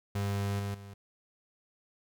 35% pulse tone with level steps, 100.1 Hz, G2, 37 cents sharp, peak -28 / -31 / -43 dBFS, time 0.15-0.94 s, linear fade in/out 5 ms, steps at 0.59 / 0.74 s, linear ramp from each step 5 ms, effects none

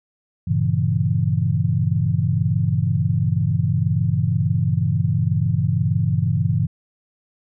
sine chord, G diminished seventh, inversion none, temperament equal, 98 / 116.54 / 138.59 / 164.81 Hz, G2 / Bb2 / Db3 / Fb3, 0 / 0 / 0 / 0 cents, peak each -22 dBFS, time 0.47-6.67 s, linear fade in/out 10 ms, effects none

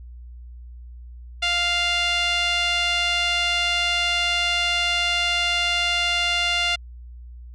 sawtooth tone with band-pass filter, 698.5 Hz, F5, in tune, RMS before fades -22 dBFS, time 1.42-6.76 s, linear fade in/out 10 ms, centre 3000 Hz, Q 2.1, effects added 60 Hz sine -37 dBFS peak until 7.54 s + resampled to 22050 Hz

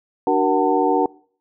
sine tone cluster, 297.1 / 377.2 / 471.7 / 751 / 896 Hz, D4 / F#4 / A#4 / F#5 / A5, +20 / +33 / +20 / +26 / +31 cents, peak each -21 dBFS, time 0.27-1.06 s, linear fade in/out 2 ms, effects noise-tail reverb RT60 0.5 s tail -24 dB re dry

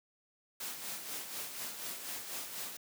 white noise with tremolo, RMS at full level -40 dBFS, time 0.6-2.77 s, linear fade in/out 5 ms, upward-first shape sine, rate 4.1 Hz, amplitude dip 50%, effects high-pass 150 Hz 12 dB/octave

